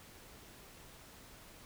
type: silence
effects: pink hiss -56 dBFS RMS until 1.65 s